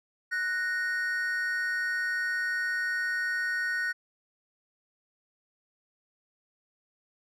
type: tone pair together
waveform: triangle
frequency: 1480 / 1857.2 Hz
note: F#6 / A#6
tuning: 0 / -7 cents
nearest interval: major third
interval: 393 cents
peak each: -28 / -29 dBFS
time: 0.31-3.93 s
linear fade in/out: 20 ms
effects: none